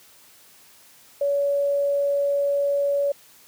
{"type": "tone", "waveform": "sine", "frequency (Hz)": 566, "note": "C#5", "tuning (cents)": 36, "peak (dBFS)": -19, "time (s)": [1.21, 3.12], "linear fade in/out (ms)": 5, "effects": ["white hiss -52 dBFS RMS until 3.47 s", "high-pass 80 Hz 12 dB/octave"]}